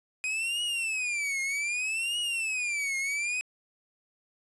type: tone with vibrato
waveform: 45% pulse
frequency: 2496 Hz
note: D#7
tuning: 5 cents sharp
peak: -28 dBFS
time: 0.24-3.41 s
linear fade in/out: 0 ms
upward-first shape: triangle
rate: 0.64 Hz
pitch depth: 270 cents each way
effects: resampled to 24000 Hz + 9-bit